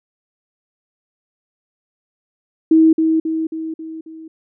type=tone with echo; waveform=sine; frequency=320.6 Hz; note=E4; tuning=48 cents flat; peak=-7 dBFS; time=2.71-2.93 s; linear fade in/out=5 ms; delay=270 ms; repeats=5; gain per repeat=-5 dB; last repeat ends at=4.28 s; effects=none